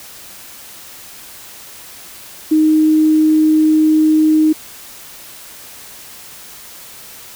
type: tone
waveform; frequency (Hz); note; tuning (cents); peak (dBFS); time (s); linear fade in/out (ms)
sine; 311.1; D#4; 0; -8; 2.51-4.53; 10
effects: white hiss -36 dBFS RMS until 7.35 s